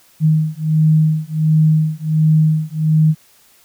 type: beating tone pair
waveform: sine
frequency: 155.56 / 156.96 Hz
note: D#3 / D#3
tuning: 0 / +15 cents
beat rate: 1.4 Hz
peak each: -14 dBFS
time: 0.2-3.15 s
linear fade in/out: 50 ms
effects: white hiss -51 dBFS RMS until 3.64 s